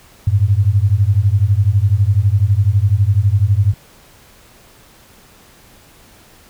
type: beating tone pair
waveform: sine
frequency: 94.8 / 106.8 Hz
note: F#2 / G#2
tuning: +43 / +49 cents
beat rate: 12 Hz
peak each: -13 dBFS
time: 0.27-3.74 s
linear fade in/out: 5 ms
effects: pink hiss -46 dBFS RMS until 6.49 s